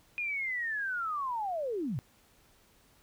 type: linear sweep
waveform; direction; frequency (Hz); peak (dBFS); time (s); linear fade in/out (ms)
sine; down; 2466 to 103.83; -31; 0.18-1.99; 0
effects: pink hiss -64 dBFS RMS until 3.02 s